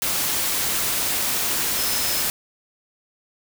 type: tone in noise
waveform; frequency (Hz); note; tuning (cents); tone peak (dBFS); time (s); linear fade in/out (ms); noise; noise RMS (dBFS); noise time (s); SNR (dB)
sine; 5170; E8; -34; -30; 1.78-2.21; 0; white; -23; 0.02-2.3; -10
effects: none